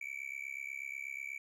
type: tone with amplitude modulation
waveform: triangle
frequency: 2300 Hz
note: D7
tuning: 37 cents flat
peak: -34 dBFS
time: 0.01-1.38 s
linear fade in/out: 5 ms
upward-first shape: sine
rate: 68.2 Hz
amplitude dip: 100%
effects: none